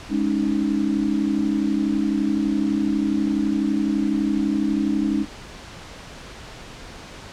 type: chord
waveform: sine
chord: Ab suspended fourth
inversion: none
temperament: equal with one note detuned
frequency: 207.7 / 279.1 / 311.1 Hz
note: Ab3 / Db4 / Eb4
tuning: 0 / +12 / 0 cents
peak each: -23 dBFS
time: 0.09-5.26 s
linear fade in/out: 50 ms
effects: pink hiss -39 dBFS RMS until 7.32 s + low-pass 6000 Hz 12 dB/octave